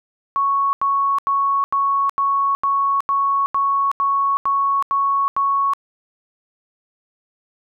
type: tone bursts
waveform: sine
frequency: 1108.7 Hz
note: C#6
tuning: in tune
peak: -15 dBFS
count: 12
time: 0.36-5.735 s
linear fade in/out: 0 ms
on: 370 ms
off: 85 ms
effects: none